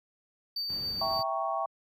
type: tone with tremolo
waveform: triangle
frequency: 4600 Hz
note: D8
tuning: 37 cents flat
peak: -29 dBFS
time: 0.56-1.23 s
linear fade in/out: 5 ms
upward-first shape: sine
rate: 7.1 Hz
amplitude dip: 25%
type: noise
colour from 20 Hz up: brown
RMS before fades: -41 dBFS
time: 0.69-1.22 s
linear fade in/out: 10 ms
type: chord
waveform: sine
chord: E diminished seventh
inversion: none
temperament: equal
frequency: 659.3 / 784 / 932.3 / 1108.7 Hz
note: E5 / G5 / Bb5 / Db6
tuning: 0 / 0 / 0 / 0 cents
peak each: -33 / -33 / -39 / -33 dBFS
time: 1.01-1.66 s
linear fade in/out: 5 ms
effects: high-pass 80 Hz 12 dB/octave